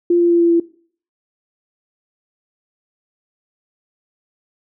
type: tone with pitch steps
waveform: sine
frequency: 347.1 / 344.7 / 342.3 / 340 / 337.6 Hz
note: F4 / F4 / F4 / F4 / E4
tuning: -11 / -23 / -35 / -46 / +41 cents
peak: -10 dBFS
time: 0.1-0.6 s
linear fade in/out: 5 ms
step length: 100 ms
effects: noise-tail reverb RT60 0.5 s tail -20 dB re dry